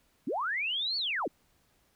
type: linear two-way sweep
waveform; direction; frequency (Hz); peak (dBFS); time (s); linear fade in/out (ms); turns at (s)
sine; up then down; 200 to 4520 to 200; -29; 0.27-1.28; 5; 0.97
effects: pink hiss -69 dBFS RMS until 1.95 s